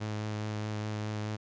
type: tone with vibrato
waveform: sawtooth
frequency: 106.6 Hz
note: G#2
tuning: 46 cents sharp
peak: -29 dBFS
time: 0-1.37 s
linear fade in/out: 20 ms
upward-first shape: triangle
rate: 4.8 Hz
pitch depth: 15 cents each way
effects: resampled to 16000 Hz